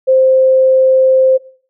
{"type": "tone", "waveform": "sine", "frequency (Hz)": 523.3, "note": "C5", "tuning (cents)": 0, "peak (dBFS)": -6, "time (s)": [0.07, 1.38], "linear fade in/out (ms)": 20, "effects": ["noise-tail reverb RT60 0.5 s tail -21 dB re dry"]}